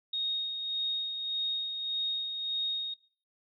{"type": "tone with tremolo", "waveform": "sine", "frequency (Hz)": 3729, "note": "A#7", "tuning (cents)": 0, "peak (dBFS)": -28, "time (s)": [0.13, 2.94], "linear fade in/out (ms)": 5, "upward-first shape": "sine", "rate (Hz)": 1.7, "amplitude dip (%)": 45, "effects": ["noise-tail reverb RT60 0.5 s tail -22 dB re dry"]}